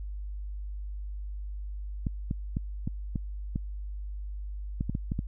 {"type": "clicks", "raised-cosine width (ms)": 5, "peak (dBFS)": -17, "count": 11, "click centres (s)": [2.068, 2.311, 2.569, 2.875, 3.158, 3.559, 4.809, 4.896, 4.951, 5.119, 5.191], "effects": ["added 50 Hz sine -34 dBFS peak until 5.27 s"]}